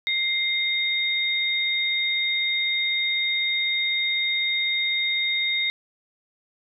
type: tone pair together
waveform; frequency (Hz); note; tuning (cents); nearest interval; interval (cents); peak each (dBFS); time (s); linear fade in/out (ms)
sine; 2100 / 3708; C7 / A#7; +6 / -10; minor seventh; 984; -24; 0.07-5.7; 0
effects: none